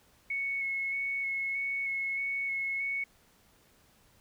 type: tone with vibrato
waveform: sine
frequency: 2200 Hz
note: C#7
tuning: 14 cents flat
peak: -30 dBFS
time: 0.3-3.04 s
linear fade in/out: 5 ms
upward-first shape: square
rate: 1.6 Hz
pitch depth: 13 cents each way
effects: pink hiss -64 dBFS RMS until 4.2 s